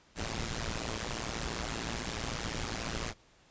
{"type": "noise with amplitude modulation", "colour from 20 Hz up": "pink", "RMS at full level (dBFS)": -32, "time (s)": [0.15, 3.14], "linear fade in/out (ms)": 50, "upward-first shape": "sine", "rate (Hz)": 114, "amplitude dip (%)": 100, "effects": ["pink hiss -63 dBFS RMS until 3.5 s", "resampled to 16000 Hz"]}